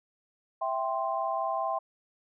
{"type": "chord", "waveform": "sine", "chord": "C major", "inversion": "first", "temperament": "equal", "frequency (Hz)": [659.3, 784, 1046.5], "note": ["E5", "G5", "C6"], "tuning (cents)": [0, 0, 0], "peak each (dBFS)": -32, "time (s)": [0.61, 1.79], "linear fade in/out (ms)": 10, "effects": []}